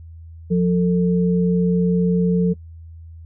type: tone pair together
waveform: sine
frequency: 177.07 / 446.2 Hz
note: F3 / A4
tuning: +24 / +24 cents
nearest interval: octave + major third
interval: 1600 cents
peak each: -15 / -21 dBFS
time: 0.5-2.54 s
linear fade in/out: 20 ms
effects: noise-tail reverb RT60 0.1 s tail -24 dB re dry + added 82 Hz sine -36 dBFS peak until 3.25 s